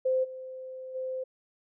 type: tone with level steps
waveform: sine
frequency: 518 Hz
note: C5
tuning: 17 cents flat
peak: -23 / -38 / -31 dBFS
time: 0.05-1.24 s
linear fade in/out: 10 ms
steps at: 0.23 / 0.94 s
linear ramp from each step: 20 ms
effects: none